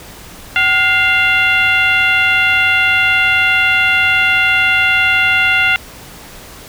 sine tone with frequency modulation, 2093 Hz, C7, in tune, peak -9 dBFS, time 0.56-5.76 s, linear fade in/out 0 ms, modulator 666 Hz, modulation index 1.4, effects pink hiss -35 dBFS RMS until 6.68 s

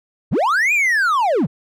triangle linear two-way sweep, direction up then down, 62.9 to 2489 to 108.9 Hz, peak -12 dBFS, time 0.31-1.47 s, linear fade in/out 20 ms, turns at 0.73 s, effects none

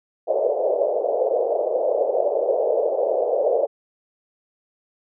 pink band-pass noise, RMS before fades -21 dBFS, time 0.27-3.67 s, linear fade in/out 20 ms, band 460 to 650 Hz, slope 48 dB/octave, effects none

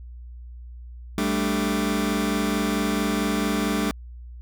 sawtooth chord, G suspended second, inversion none, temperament just, 196 / 220.5 / 294 Hz, G3 / A3 / D4, 0 / +4 / +2 cents, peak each -22 dBFS, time 1.18-3.91 s, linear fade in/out 0 ms, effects added 60 Hz sine -37 dBFS peak until 4.41 s

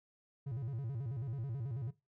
triangle tone with vibrato, 125.4 Hz, B2, 27 cents sharp, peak -35 dBFS, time 0.46-1.91 s, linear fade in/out 10 ms, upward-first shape square, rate 9.2 Hz, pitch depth 190 cents each way, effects noise-tail reverb RT60 0.2 s tail -17 dB re dry

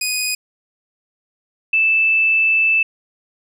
15% pulse / sine tone pair in turn, 2489 / 2637 Hz, D#7 / E7, 0 / 0 cents, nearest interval minor second, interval 100 cents, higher second, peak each -12 dBFS, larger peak neither, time 0.01-0.35 / 1.73-2.83 s, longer second, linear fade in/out 5 ms, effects none

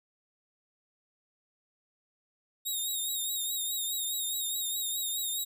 10% pulse tone with vibrato, 3740 Hz, A#7, 5 cents sharp, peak -24 dBFS, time 2.65-5.45 s, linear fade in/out 20 ms, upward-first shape triangle, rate 4.8 Hz, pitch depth 67 cents each way, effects none

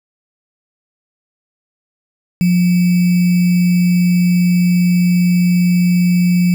sine tone with sample-and-hold, 177.5 Hz, F3, 28 cents sharp, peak -9 dBFS, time 2.41-6.54 s, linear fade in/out 0 ms, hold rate 2450 Hz, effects none

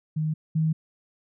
sine tone pair in turn, 155.56 / 158.46 Hz, D#3 / D#3, 0 / +32 cents, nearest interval unison, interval 32 cents, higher second, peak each -23 / -20 dBFS, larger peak second, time 0.16-0.34 / 0.55-0.73 s, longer neither, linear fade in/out 10 ms, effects none

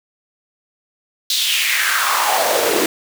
pink noise with high-pass filter sweep, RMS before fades -17 dBFS, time 1.3-2.86 s, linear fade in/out 2 ms, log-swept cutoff 4100 to 330 Hz, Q 3.6, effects none

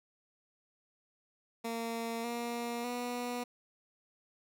15% pulse tone with pitch steps, 230 / 236.9 / 244 Hz, A#3 / A#3 / B3, -23 / +28 / -21 cents, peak -29 dBFS, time 1.64-3.44 s, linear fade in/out 10 ms, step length 600 ms, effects none

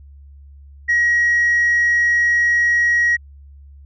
sine tone, 1900 Hz, A#6, 33 cents sharp, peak -11 dBFS, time 0.88-3.17 s, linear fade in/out 20 ms, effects tanh soft clip ceiling -10 dBFS + added 70 Hz sine -39 dBFS peak until 3.85 s

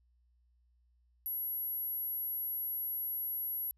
sine tone, 11570 Hz, F#9, 40 cents flat, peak -34 dBFS, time 1.26-3.71 s, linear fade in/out 0 ms, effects added 60 Hz sine -67 dBFS peak until 3.77 s

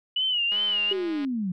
sine tone with vibrato, 2928 Hz, F#7, 19 cents flat, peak -22 dBFS, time 0.16-0.93 s, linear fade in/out 5 ms, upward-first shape sine, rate 2.6 Hz, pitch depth 92 cents each way
click train, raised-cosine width 0.3 ms, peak -25 dBFS, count 151, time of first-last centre 0.52-1.248 s, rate 206 Hz
sine linear sweep, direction down, 397 to 173 Hz, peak -25 dBFS, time 0.91-1.52 s, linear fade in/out 5 ms
effects none

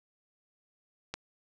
click, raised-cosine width 0.2 ms, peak -18 dBFS, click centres 1.14 s, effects 9-bit

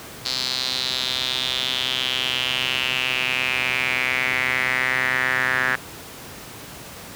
sawtooth tone with band-pass filter sweep, 128.6 Hz, C3, 30 cents flat, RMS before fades -23 dBFS, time 0.25-5.76 s, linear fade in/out 10 ms, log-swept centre 4400 to 1700 Hz, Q 5.1, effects pink hiss -38 dBFS RMS until 7.15 s + high-pass 80 Hz 12 dB/octave

